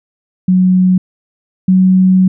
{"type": "tone pair in turn", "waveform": "sine", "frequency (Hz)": [184.3, 186.44], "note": ["F#3", "F#3"], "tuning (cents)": [-7, 13], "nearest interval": "unison", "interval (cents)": 20, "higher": "second", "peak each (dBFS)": [-6, -5], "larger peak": "second", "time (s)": [[0.48, 0.98], [1.68, 2.28]], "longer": "second", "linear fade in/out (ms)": 5, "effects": []}